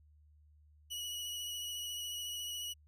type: tone with vibrato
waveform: sawtooth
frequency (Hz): 2926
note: F#7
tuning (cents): -20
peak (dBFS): -36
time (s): 0.9-2.74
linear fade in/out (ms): 20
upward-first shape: triangle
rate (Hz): 14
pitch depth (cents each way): 23
effects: added 75 Hz sine -61 dBFS peak until 2.87 s